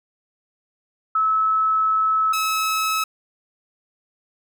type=tone pair in turn; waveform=sine / sawtooth; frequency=1299 / 1292.8 Hz; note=E6 / E6; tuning=-26 / -34 cents; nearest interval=unison; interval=8 cents; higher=first; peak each=-16 dBFS; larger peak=neither; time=1.15-2.33 / 2.33-3.04 s; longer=first; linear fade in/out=5 ms; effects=none